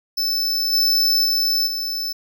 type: tone with level steps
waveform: square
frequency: 5274 Hz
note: E8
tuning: in tune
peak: -19 / -15 / -17 / -23 dBFS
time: 0.17-2.13 s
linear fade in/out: 10 ms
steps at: 0.72 / 1.24 / 1.66 s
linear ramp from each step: 20 ms
effects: none